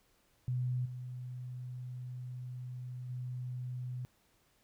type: tone with level steps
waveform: sine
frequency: 125.3 Hz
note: B2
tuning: 25 cents sharp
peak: -31 / -40 / -37 dBFS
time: 0.48-4.05 s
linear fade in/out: 0 ms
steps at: 0.85 / 3.09 s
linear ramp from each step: 10 ms
effects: pink hiss -71 dBFS RMS until 4.63 s